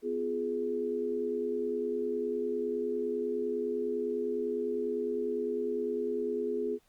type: chord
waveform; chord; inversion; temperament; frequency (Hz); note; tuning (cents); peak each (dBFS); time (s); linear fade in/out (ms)
sine; F diminished; second; just; 251.4 / 349.2 / 419.1; Cb4 / F4 / Ab4; +31 / 0 / +16; -37 / -37 / -31; 0.02-6.79; 50
effects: pink hiss -69 dBFS RMS until 6.88 s + Opus 48 kbps

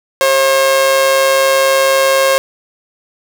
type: tone with amplitude modulation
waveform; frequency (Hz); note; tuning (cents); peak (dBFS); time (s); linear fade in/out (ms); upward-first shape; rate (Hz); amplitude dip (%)
sawtooth; 538; C5; +48; -3; 0.21-2.38; 0; sine; 144; 45
effects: none

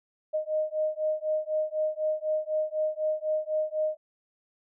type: beating tone pair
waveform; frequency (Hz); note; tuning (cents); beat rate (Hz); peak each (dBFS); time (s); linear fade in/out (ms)
sine; 617 / 621; D#5 / D#5; -15 / -3; 4; -29; 0.33-3.97; 20
effects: none

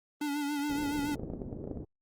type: tone with vibrato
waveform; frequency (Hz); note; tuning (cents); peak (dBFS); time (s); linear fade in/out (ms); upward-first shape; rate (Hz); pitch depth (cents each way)
square; 290; D4; -22; -31; 0.21-1.15; 5; sine; 7.1; 47
type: low-pass noise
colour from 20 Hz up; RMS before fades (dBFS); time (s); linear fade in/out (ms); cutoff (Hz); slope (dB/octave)
white; -42; 0.69-1.85; 10; 410; 24
type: clicks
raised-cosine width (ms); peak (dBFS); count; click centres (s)
2; -25; 11; 1.157 / 1.196 / 1.234 / 1.301 / 1.336 / 1.418 / 1.528 / 1.641 / 1.675 / 1.713 / 1.773
effects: Opus 24 kbps

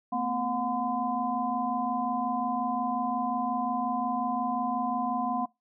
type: tone cluster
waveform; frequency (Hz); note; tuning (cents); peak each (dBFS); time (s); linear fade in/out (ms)
sine; 226.6 / 252.2 / 725 / 1019; A#3 / B3 / F#5 / C6; -49 / +36 / -35 / -46; -35 / -33 / -30 / -32; 0.12-5.46; 10
effects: noise-tail reverb RT60 0.2 s tail -23 dB re dry

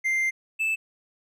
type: tone pair in turn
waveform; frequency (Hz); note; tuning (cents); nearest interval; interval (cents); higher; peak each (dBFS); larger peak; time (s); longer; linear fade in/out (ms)
triangle; 2093 / 2632; C7 / E7; 0 / -3; major third; 397; second; -20 / -21; first; 0.04-0.31 / 0.59-0.76; first; 20
effects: none

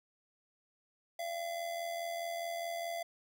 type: tone with amplitude modulation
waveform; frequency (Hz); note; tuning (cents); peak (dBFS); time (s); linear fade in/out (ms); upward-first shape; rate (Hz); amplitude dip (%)
square; 680; F5; -46; -35; 1.19-3.03; 5; sine; 84.8; 50
effects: none

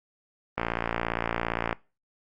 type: click train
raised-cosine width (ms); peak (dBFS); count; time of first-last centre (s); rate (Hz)
0.5; -11; 67; 0.58-1.728; 57.5
effects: noise-tail reverb RT60 0.3 s tail -23 dB re dry + Opus 32 kbps

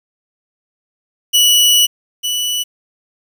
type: tone pair in turn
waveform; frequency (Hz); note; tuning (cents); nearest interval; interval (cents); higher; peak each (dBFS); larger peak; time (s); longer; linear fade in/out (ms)
sawtooth; 2944 / 2960; F#7 / F#7; -9 / 0; unison; 9; second; -5 / -13; first; 1.33-1.87 / 2.23-2.64; first; 20
effects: 7-bit

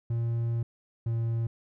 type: tone pair in turn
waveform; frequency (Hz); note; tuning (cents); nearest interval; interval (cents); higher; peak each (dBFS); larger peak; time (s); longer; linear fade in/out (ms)
triangle; 116.54 / 115.13; A#2 / A#2; 0 / -21; unison; 21; first; -24; neither; 0.1-0.63 / 1.06-1.47; first; 5
effects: none

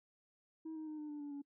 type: tone with pitch steps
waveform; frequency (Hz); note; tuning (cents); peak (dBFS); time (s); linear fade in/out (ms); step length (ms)
sine; 319.3 / 313.1 / 307 / 301 / 295.2 / 289.4 / 283.8; D#4 / D#4 / D#4 / D4 / D4 / D4 / C#4; +45 / +11 / -23 / +43 / +9 / -25 / +41; -40; 0.65-1.42; 10; 110
effects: noise-tail reverb RT60 0.1 s tail -25 dB re dry + tanh soft clip ceiling -41 dBFS

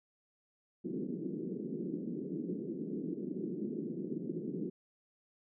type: band-pass noise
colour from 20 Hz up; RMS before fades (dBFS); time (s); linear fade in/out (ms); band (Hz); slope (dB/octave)
white; -39; 0.84-4.7; 10; 160 to 390; 48
effects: none

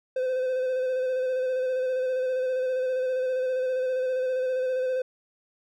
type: tone with vibrato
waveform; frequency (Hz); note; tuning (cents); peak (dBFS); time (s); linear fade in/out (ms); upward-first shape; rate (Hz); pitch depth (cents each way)
triangle; 513; C5; -34; -22; 0.16-5.02; 5; square; 15; 20
effects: none

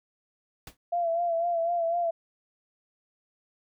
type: noise with exponential decay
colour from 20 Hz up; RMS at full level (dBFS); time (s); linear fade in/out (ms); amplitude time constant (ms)
pink; -39; 0.67-0.77; 2; 21
type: tone with vibrato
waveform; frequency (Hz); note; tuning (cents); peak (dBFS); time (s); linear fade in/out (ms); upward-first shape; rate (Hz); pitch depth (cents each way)
sine; 680; F5; -46; -24; 0.92-2.11; 10; sine; 4; 48
effects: none

